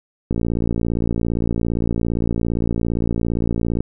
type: click train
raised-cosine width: 3 ms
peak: -8 dBFS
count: 202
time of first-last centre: 0.31-3.806 s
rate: 57.5 Hz
effects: none